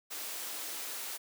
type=high-pass noise; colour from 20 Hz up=white; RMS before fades=-40 dBFS; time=0.1-1.18 s; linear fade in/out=20 ms; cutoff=270 Hz; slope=24 dB/octave; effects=none